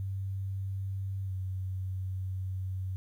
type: tone with pitch glide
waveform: sine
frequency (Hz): 96.7 to 93.95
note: G2 to F#2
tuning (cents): -23 to +27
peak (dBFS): -32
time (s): 0-2.96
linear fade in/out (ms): 0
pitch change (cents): -50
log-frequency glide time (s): 1.25-1.32
effects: 11-bit